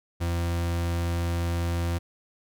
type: tone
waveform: 40% pulse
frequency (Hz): 85.5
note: F2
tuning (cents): -36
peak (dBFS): -24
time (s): 0.2-1.99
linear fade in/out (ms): 20
effects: none